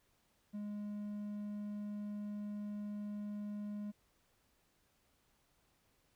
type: tone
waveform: triangle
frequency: 207.2 Hz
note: G#3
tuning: 4 cents flat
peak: -38 dBFS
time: 0.53-3.92 s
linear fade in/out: 20 ms
effects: pink hiss -75 dBFS RMS until 6.15 s